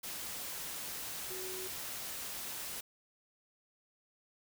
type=tone in noise; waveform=sine; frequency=372.7 Hz; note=F#4; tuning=13 cents sharp; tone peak=-44 dBFS; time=1.3-1.68 s; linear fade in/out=10 ms; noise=white; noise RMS=-42 dBFS; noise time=0.03-2.81 s; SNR=-5 dB; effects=none